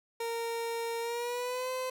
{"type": "tone with pitch glide", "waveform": "30% pulse", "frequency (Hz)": [462.7, 513.4], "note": ["A#4", "C5"], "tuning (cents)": [-13, -33], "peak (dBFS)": -30, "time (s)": [0.2, 1.9], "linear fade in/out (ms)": 5, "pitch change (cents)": 180, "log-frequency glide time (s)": [1, 1.7], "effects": []}